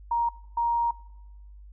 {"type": "tone bursts at uneven times", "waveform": "sine", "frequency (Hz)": 939, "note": "A#5", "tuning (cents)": 12, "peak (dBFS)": -22, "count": 2, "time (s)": [[0.11, 0.29], [0.57, 0.91]], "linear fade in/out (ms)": 5, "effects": ["noise-tail reverb RT60 1.0 s tail -22 dB re dry", "added 50 Hz sine -44 dBFS peak until 1.72 s"]}